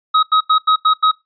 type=tone bursts; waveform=square; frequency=1268 Hz; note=D#6; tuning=32 cents sharp; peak=-10 dBFS; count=6; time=0.14-1.115 s; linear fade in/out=10 ms; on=90 ms; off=87 ms; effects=noise-tail reverb RT60 0.2 s tail -22 dB re dry + resampled to 11025 Hz